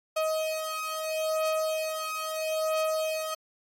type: beating tone pair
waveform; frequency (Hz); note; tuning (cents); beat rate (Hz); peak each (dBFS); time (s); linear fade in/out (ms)
35% pulse; 630 / 630.76; D#5 / D#5; +21 / +24; 0.76; -29; 0.16-3.35; 10
effects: AAC 48 kbps